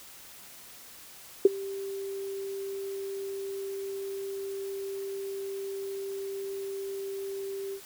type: tone with ADSR envelope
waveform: sine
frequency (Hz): 392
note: G4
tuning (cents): 0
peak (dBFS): -10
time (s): 1.45-7.81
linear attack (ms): 4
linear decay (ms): 23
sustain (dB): -23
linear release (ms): 75
effects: white hiss -49 dBFS RMS until 7.85 s